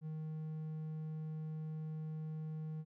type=tone; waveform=triangle; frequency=156.4 Hz; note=D#3; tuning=9 cents sharp; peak=-38 dBFS; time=0.01-2.85 s; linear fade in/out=50 ms; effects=none